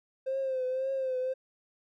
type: tone with vibrato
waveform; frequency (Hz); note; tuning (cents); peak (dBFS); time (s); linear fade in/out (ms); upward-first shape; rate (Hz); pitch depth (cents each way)
triangle; 523.3; C5; 0; -25; 0.26-1.34; 20; triangle; 1.9; 59
effects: tanh soft clip ceiling -26 dBFS